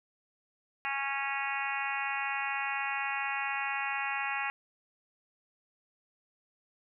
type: harmonic tone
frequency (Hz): 275.7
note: C#4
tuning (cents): -9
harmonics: 3 / 4 / 5 / 6 / 7 / 8 / 9 / 10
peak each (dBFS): -37 / -40 / -41 / -40 / -38 / -41 / -38 / -41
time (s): 0.85-4.5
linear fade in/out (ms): 0
effects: none